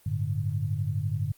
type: chord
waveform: sine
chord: G suspended second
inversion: none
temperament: equal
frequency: 98 / 110 / 146.83 Hz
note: G2 / A2 / D3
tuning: 0 / 0 / 0 cents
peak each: -30 / -30 / -31 dBFS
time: 0.06-1.32 s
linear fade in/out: 5 ms
effects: white hiss -60 dBFS RMS until 1.37 s + Opus 32 kbps